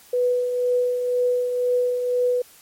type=tone with tremolo; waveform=sine; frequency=493.9 Hz; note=B4; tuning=in tune; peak=-16 dBFS; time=0.13-2.42 s; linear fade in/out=5 ms; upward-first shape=triangle; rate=2 Hz; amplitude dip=50%; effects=white hiss -50 dBFS RMS until 2.61 s + MP3 64 kbps